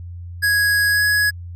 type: tone with pitch glide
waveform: square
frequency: 1661.2 to 1675.7 Hz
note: G#6 to G#6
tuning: 0 to +15 cents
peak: -15 dBFS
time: 0.42-1.31 s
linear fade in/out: 20 ms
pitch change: +15 cents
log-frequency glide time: 0.9-1.03 s
effects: added 87 Hz sine -30 dBFS peak until 1.55 s